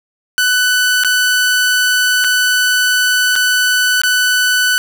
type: tone with dropouts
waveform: sawtooth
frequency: 1495 Hz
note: F#6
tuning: 17 cents sharp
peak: -7 dBFS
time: 0.38-4.78 s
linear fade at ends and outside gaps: 0 ms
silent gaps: 1.036-1.047 / 2.241-2.245 / 3.355-3.361 / 4.017-4.035 s
effects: none